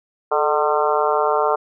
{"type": "harmonic tone with a mistuned harmonic", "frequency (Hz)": 150.9, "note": "D3", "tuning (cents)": 47, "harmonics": [3, 4, 5, 6, 7, 8, 9], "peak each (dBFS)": [-21, -22, -23, -24, -24, -25, -26], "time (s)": [0.31, 1.56], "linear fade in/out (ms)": 10, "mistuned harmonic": 3, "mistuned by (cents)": -61, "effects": []}